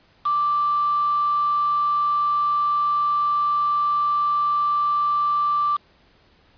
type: tone with quantisation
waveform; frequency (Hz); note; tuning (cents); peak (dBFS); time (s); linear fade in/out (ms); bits
sine; 1174; D6; -1; -18; 0.25-5.77; 10; 5
effects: pink hiss -57 dBFS RMS until 6.57 s + resampled to 11025 Hz